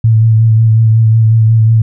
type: tone with vibrato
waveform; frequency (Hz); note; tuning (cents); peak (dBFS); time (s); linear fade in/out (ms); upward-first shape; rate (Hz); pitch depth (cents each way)
sine; 111.7; A2; +27; -4; 0.04-1.82; 5; sine; 5.5; 28
effects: none